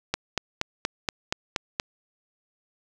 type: click train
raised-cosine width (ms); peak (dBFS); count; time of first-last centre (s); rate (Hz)
0.2; -7; 8; 0.14-1.799; 4.22
effects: none